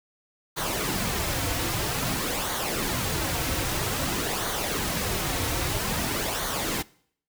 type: noise with flanger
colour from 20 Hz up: pink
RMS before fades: -28 dBFS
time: 0.56-6.83 s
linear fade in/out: 20 ms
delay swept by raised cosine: 0.38 to 4.98 ms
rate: 0.51 Hz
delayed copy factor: -0.55
effects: noise-tail reverb RT60 0.6 s tail -22 dB re dry